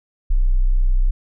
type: tone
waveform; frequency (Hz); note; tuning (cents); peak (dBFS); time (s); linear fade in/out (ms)
sine; 31.42; B0; +31; -12; 0.3-1.11; 10
effects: none